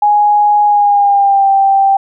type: tone with pitch glide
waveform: sine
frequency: 830.6 to 784 Hz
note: G#5 to G5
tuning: 0 to 0 cents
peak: -6 dBFS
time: 0.02-1.97 s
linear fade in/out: 5 ms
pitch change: -100 cents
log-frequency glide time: 0.65-1.49 s
effects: none